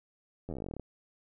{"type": "slowing click train", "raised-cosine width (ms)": 2, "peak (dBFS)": -26, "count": 17, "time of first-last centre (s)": [0.49, 0.797], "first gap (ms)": 11, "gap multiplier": 1.07, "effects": []}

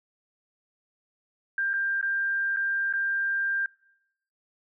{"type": "tone with dropouts", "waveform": "sine", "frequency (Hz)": 1590, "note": "G6", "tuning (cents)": 24, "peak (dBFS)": -24, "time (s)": [1.58, 3.66], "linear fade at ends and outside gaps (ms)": 2, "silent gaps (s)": [[1.733, 1.737], [2.013, 2.027], [2.563, 2.569], [2.927, 2.936]], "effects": ["noise-tail reverb RT60 0.8 s tail -25 dB re dry"]}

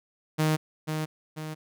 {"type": "tone with echo", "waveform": "sawtooth", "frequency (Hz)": 155.56, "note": "D#3", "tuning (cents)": 0, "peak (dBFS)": -18, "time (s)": [0.38, 0.57], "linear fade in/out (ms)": 20, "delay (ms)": 490, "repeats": 2, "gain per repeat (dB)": -6, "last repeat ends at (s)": 1.55, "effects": []}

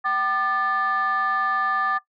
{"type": "tone cluster", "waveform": "sine", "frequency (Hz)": [768, 1199, 1747], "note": ["G5", "D6", "A6"], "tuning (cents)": [-36, 36, -13], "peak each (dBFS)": [-27, -21, -25], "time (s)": [0.04, 1.99], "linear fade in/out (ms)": 20, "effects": ["noise-tail reverb RT60 0.1 s tail -17 dB re dry", "tanh soft clip ceiling -14 dBFS"]}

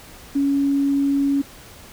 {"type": "tone", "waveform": "sine", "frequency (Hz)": 279.3, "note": "C#4", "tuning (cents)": 13, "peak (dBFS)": -16, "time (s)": [0.35, 1.42], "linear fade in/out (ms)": 10, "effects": ["pink hiss -43 dBFS RMS until 1.92 s"]}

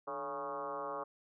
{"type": "tone with frequency modulation", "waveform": "sine", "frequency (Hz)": 830.6, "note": "G#5", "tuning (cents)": 0, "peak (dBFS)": -37, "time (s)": [0.07, 1.04], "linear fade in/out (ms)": 10, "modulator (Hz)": 133, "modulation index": 3.2, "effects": []}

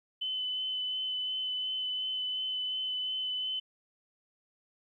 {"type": "tone with vibrato", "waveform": "sine", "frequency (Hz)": 3026, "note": "F#7", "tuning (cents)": 38, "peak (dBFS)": -31, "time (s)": [0.21, 3.6], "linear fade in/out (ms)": 10, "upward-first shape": "sine", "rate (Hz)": 2.8, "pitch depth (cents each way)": 11, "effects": ["12-bit"]}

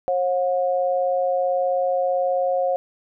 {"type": "tone pair together", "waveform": "sine", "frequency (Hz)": [540, 721.5], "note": ["C#5", "F#5"], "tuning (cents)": [-45, -44], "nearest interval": "perfect fourth", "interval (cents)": 501, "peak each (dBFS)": [-20, -23], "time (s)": [0.08, 2.76], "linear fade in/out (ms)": 0, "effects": []}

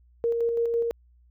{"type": "tone with tremolo", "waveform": "sine", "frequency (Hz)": 466.2, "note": "A#4", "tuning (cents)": 0, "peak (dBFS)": -21, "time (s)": [0.24, 0.91], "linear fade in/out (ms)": 0, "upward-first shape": "square", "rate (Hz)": 6, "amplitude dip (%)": 30, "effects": ["added 60 Hz sine -55 dBFS peak until 1.3 s"]}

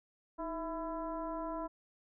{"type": "tone with frequency modulation", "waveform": "sine", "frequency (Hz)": 658, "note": "E5", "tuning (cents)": -3, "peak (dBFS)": -36, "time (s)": [0.38, 1.68], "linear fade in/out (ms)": 20, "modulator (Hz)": 342, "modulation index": 1.4, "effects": []}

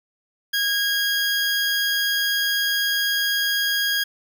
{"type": "tone", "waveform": "20% pulse", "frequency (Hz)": 1636, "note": "G#6", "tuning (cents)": -26, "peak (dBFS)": -15, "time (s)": [0.53, 4.04], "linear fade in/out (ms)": 10, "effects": []}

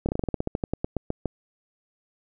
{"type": "slowing click train", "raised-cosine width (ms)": 2, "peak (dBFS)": -12, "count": 17, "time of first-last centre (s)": [0.06, 1.257], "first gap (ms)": 28, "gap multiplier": 1.12, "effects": []}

